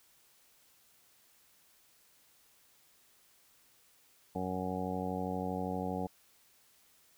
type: harmonic tone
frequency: 92.5 Hz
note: F#2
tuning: in tune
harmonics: 1 / 2 / 3 / 4 / 5 / 6 / 7 / 8 / 9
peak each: -44 / -38 / -41 / -48 / -41 / -44 / -51 / -41 / -44 dBFS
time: 4.35-6.07 s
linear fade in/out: 5 ms
effects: white hiss -66 dBFS RMS until 7.17 s